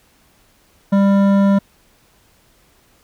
sine tone with hard clipping, 198.1 Hz, G3, 18 cents sharp, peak -12 dBFS, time 0.92-1.59 s, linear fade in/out 10 ms, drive 12 dB, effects pink hiss -55 dBFS RMS until 3.03 s

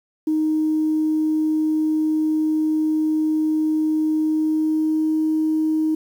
sine tone with pitch glide, 311.1 to 313.3 Hz, D#4 to D#4, 0 to +12 cents, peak -16 dBFS, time 0.27-5.95 s, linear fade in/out 5 ms, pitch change +12 cents, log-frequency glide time 4.17-5.17 s, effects tanh soft clip ceiling -12 dBFS + 8-bit

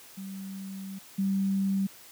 sine tone pair in turn, 193.4 / 194.63 Hz, G3 / G3, -23 / -12 cents, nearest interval unison, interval 11 cents, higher second, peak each -36 / -24 dBFS, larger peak second, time 0.17-0.99 / 1.18-1.87 s, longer first, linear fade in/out 10 ms, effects white hiss -51 dBFS RMS until 2.11 s + high-pass 80 Hz 12 dB/octave

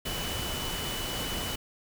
sine tone in noise, 2975 Hz, F#7, 9 cents sharp, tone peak -37 dBFS, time 0.05-1.56 s, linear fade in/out 10 ms, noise pink, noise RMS -34 dBFS, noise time 0.05-1.56 s, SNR -6 dB, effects none

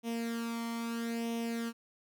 sawtooth tone with flanger, 231.6 Hz, A#3, 11 cents flat, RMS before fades -36 dBFS, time 0.03-1.73 s, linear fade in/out 50 ms, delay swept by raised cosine 0.33 to 0.94 ms, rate 0.77 Hz, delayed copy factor +0.65, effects none

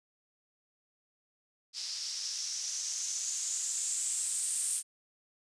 violet noise with low-pass filter sweep, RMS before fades -35 dBFS, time 1.73-4.83 s, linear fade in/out 50 ms, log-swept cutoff 4900 to 9000 Hz, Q 4.9, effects resampled to 22050 Hz

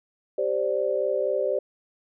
sine chord, G suspended fourth, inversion none, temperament equal, 392 / 523.3 / 587.3 Hz, G4 / C5 / D5, 0 / 0 / 0 cents, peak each -28 / -26 / -26 dBFS, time 0.38-1.59 s, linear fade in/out 5 ms, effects none

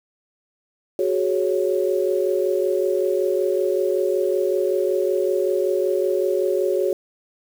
sine chord, F# suspended second, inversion none, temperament equal, 370 / 415.3 / 554.4 Hz, F#4 / G#4 / C#5, 0 / 0 / 0 cents, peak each -21 / -23 / -23 dBFS, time 0.99-6.93 s, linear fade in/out 2 ms, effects 7-bit

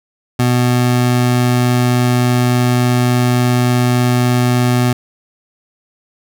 25% pulse tone, 123.47 Hz, B2, in tune, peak -7 dBFS, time 0.39-4.93 s, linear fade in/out 5 ms, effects none

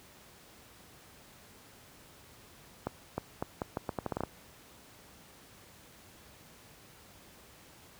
accelerating click train, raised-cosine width 1 ms, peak -18 dBFS, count 12, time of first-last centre 2.87-4.236 s, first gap 310 ms, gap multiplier 0.79, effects pink hiss -56 dBFS RMS until 7.99 s + high-pass 60 Hz 12 dB/octave

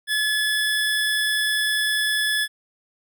25% pulse tone, 1715 Hz, A6, 45 cents flat, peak -16 dBFS, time 0.07-2.48 s, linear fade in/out 50 ms, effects none

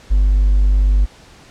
triangle tone with hard clipping, 49 Hz, G1, in tune, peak -10 dBFS, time 0.1-1.06 s, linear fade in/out 20 ms, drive 4 dB, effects pink hiss -44 dBFS RMS until 1.5 s + low-pass 7000 Hz 12 dB/octave

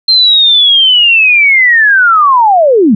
sine linear sweep, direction down, 4174 to 187.2 Hz, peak -3 dBFS, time 0.08-2.95 s, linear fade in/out 5 ms, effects none

